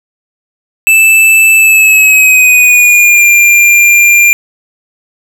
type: tone with pitch glide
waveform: square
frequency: 2637 to 2390 Hz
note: E7 to D7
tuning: 0 to +30 cents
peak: -3 dBFS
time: 0.87-4.33 s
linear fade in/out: 0 ms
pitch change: -170 cents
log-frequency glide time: 1.56-3.27 s
effects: none